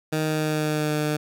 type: tone with pitch glide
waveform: 15% pulse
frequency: 155.7 to 151.01 Hz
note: D#3 to D3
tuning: +2 to +49 cents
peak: -16 dBFS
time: 0.12-1.17 s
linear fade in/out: 10 ms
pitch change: -53 cents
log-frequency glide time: 0.24-0.98 s
effects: none